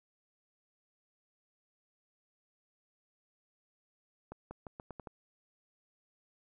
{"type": "accelerating click train", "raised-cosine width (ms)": 1, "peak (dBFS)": -30, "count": 7, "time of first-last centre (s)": [4.32, 5.072], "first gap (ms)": 190, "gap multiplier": 0.83, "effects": []}